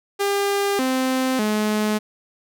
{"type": "tone with pitch steps", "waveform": "sawtooth", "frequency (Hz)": [400.9, 259.7, 212.8], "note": ["G4", "C4", "G#3"], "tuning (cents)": [39, -13, 42], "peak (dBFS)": -15, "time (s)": [0.19, 1.99], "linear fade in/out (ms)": 20, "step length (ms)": 600, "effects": []}